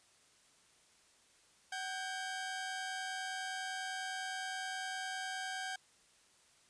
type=tone pair together; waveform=sawtooth; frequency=755.1 / 1600 Hz; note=F#5 / G6; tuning=+35 / +35 cents; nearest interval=octave + minor second; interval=1300 cents; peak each=-38 / -38 dBFS; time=1.72-5.76 s; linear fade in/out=5 ms; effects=white hiss -67 dBFS RMS until 6.69 s + resampled to 22050 Hz